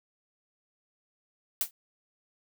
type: noise with exponential decay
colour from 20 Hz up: blue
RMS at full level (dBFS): -23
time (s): 1.61-1.71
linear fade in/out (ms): 1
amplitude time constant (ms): 21
effects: none